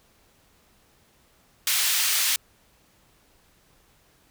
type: high-pass noise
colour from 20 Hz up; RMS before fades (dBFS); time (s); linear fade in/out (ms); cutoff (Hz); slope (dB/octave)
pink; -23; 1.67-2.36; 2; 2500; 12
effects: pink hiss -61 dBFS RMS until 4.3 s